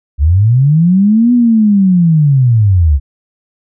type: linear two-way sweep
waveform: sine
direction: up then down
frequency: 65.6 to 246.9 to 65.6 Hz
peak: -5 dBFS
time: 0.18-3 s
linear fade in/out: 50 ms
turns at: 1.33 s
effects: none